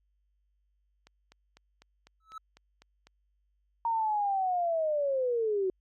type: click train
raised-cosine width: 0.2 ms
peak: -36 dBFS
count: 9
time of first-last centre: 1.07-3.07 s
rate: 4 Hz
type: tone with exponential growth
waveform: triangle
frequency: 1303 Hz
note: E6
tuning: 20 cents flat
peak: -35 dBFS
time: 2.2-2.38 s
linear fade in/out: 5 ms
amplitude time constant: 37 ms
type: linear sweep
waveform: sine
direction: down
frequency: 932.3 to 366.6 Hz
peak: -26 dBFS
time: 3.85-5.7 s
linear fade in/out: 2 ms
effects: added 50 Hz sine -70 dBFS peak until 5.8 s